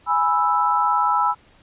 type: chord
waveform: sine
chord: E major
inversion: first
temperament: equal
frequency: 830.6 / 987.8 / 1318.5 Hz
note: G#5 / B5 / E6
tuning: 0 / 0 / 0 cents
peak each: -22 / -20 / -20 dBFS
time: 0.06-1.35 s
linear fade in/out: 50 ms
effects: pink hiss -54 dBFS RMS until 1.62 s + resampled to 8000 Hz